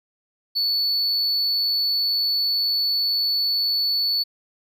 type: tone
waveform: triangle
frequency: 4449 Hz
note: C#8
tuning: 5 cents sharp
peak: -18 dBFS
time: 0.55-4.24 s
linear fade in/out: 20 ms
effects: none